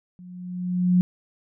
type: tone with level ramp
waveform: sine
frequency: 180 Hz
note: F#3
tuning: 47 cents flat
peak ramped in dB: -41 to -13 dBFS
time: 0.19-1.01 s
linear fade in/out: 0 ms
effects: none